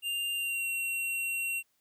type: tone with pitch glide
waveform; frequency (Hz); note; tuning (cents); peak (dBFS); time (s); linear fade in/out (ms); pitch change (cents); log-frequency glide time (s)
square; 2794 to 2737; F7 to F7; 0 to -36; -31; 0.02-1.63; 50; -36; 0.34-0.67
effects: white hiss -74 dBFS RMS until 1.8 s